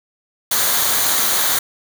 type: noise with comb filter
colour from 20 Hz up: white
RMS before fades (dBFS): -17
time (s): 0.51-1.59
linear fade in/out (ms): 5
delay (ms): 0.38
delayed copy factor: -0.5
effects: none